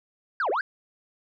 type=linear two-way sweep; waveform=sine; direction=down then up; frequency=1661.2 to 350.4 to 1661.2 Hz; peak=-21 dBFS; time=0.4-0.61 s; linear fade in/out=2 ms; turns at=0.5 s; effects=tanh soft clip ceiling -21 dBFS